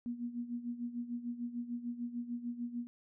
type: tone with tremolo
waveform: sine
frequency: 239.6 Hz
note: A#3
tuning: 48 cents sharp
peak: -34 dBFS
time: 0.06-2.87 s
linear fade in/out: 0 ms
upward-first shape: sine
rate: 6.7 Hz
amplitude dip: 75%
effects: none